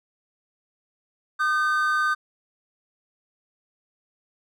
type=tone pair together; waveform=triangle; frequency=1219.1 / 1537 Hz; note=D#6 / G6; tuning=-36 / -35 cents; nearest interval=major third; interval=401 cents; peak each=-21 dBFS; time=1.39-2.15 s; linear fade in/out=20 ms; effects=none